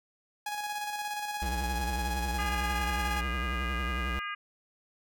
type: tone with tremolo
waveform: sawtooth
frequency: 833 Hz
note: G#5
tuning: 5 cents sharp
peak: -28 dBFS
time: 0.46-3.21 s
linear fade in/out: 5 ms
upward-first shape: square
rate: 17 Hz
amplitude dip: 35%
type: tone with vibrato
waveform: square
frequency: 63.2 Hz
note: B1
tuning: 41 cents sharp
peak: -32 dBFS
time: 1.42-4.19 s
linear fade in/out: 0 ms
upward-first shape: triangle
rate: 11 Hz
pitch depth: 180 cents each way
type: harmonic tone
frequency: 407.4 Hz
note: G#4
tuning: 33 cents flat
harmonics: 3 / 4 / 5 / 6 / 7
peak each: -37 / -39 / -41 / -43 / -44 dBFS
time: 2.38-4.35 s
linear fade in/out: 10 ms
effects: none